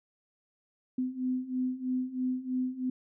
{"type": "beating tone pair", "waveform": "sine", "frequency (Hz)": [253.1, 256.2], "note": ["B3", "C4"], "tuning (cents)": [43, -36], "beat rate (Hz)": 3.1, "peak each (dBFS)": [-34, -31], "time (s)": [0.98, 2.9], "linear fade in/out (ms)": 5, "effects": []}